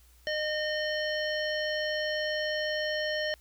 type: harmonic tone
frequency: 611 Hz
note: D#5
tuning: 32 cents flat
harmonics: 1 / 3 / 5 / 7 / 9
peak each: -31 / -33 / -37 / -42 / -42 dBFS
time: 0.27-3.34 s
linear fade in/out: 0 ms
effects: added 60 Hz sine -57 dBFS peak until 3.4 s + white hiss -63 dBFS RMS until 3.4 s